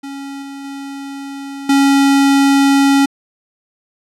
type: tone with level steps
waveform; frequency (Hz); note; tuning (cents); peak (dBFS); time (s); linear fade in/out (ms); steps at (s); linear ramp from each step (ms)
square; 276.8; C#4; -2; -26 / -28 / -26 / -9; 0.03-3.06; 10; 0.42 / 0.64 / 1.69; 5
effects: low-pass 10000 Hz 12 dB/octave